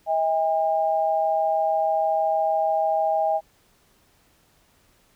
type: tone pair together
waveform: sine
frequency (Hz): 640 / 806.3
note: D#5 / G5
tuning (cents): +49 / +49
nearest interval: major third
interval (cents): 400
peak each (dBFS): -22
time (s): 0.06-3.41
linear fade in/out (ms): 50
effects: pink hiss -61 dBFS RMS until 5.15 s